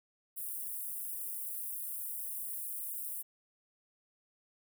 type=high-pass noise; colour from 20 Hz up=white; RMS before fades=-40 dBFS; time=0.36-3.23 s; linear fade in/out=20 ms; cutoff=9200 Hz; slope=48 dB/octave; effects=none